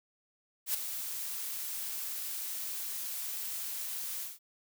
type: noise with ADSR envelope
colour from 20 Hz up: blue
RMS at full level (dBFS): -29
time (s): 0.66-4.39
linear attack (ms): 83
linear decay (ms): 6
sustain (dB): -9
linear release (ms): 180
effects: none